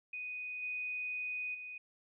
sine tone with level steps, 2489 Hz, D#7, in tune, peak -39 / -36 / -43 dBFS, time 0.13-1.78 s, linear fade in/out 5 ms, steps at 0.62 / 1.54 s, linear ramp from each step 10 ms, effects none

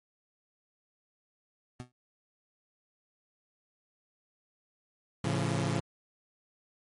25% pulse tone with exponential decay, 124.1 Hz, B2, 9 cents sharp, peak -32 dBFS, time 1.8-1.92 s, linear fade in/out 0 ms, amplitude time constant 24 ms
sawtooth chord, A augmented, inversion none, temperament equal with one note detuned, 110 / 138.59 / 171.12 Hz, A2 / C#3 / E#3, 0 / 0 / -35 cents, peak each -29 / -28 / -29 dBFS, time 5.24-5.8 s, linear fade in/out 5 ms
effects MP3 48 kbps

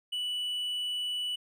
triangle tone, 2960 Hz, F#7, in tune, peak -29 dBFS, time 0.12-1.36 s, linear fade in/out 10 ms, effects none

